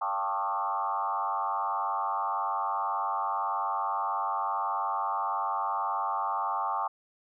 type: tone with frequency modulation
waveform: sine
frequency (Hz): 987.8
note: B5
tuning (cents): 0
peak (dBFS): -27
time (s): 0.01-6.88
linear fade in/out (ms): 10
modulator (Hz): 98.3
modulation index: 2.6
effects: none